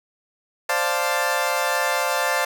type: chord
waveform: 20% pulse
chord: D minor seventh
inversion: third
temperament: equal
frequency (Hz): 523.3 / 587.3 / 698.5 / 880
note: C5 / D5 / F5 / A5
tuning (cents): 0 / 0 / 0 / 0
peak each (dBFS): -21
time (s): 0.69-2.45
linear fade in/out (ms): 5
effects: none